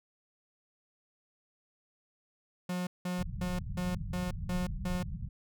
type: tone bursts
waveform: 45% pulse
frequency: 180 Hz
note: F#3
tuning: 47 cents flat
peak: -32 dBFS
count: 7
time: 2.69-5.03 s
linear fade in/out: 5 ms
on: 180 ms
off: 180 ms
type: low-pass noise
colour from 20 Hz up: pink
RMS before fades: -38 dBFS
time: 3.18-5.29 s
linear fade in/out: 10 ms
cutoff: 200 Hz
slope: 96 dB/octave
effects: none